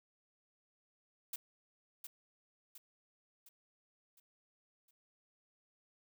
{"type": "noise with echo", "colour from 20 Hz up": "blue", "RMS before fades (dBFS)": -41, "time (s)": [1.33, 1.36], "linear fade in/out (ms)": 5, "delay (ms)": 710, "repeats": 5, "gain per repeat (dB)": -6, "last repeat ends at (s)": 4.91, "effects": []}